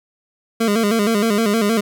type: tone with vibrato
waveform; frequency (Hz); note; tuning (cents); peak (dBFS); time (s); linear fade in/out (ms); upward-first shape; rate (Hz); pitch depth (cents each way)
25% pulse; 215.8; A3; -33; -11; 0.6-1.81; 10; square; 6.4; 94
effects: none